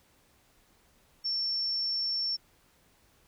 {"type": "tone", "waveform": "sine", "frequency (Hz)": 5430, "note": "F8", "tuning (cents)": -50, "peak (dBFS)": -28, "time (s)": [1.24, 2.37], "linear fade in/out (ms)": 20, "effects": ["pink hiss -65 dBFS RMS until 3.27 s"]}